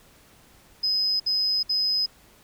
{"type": "tone bursts", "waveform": "sine", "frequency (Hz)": 5050, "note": "D#8", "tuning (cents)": 25, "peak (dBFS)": -20, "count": 3, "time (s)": [0.83, 2.062], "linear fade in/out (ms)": 10, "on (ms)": 370, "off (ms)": 61, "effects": ["tanh soft clip ceiling -16 dBFS", "pink hiss -55 dBFS RMS until 2.43 s"]}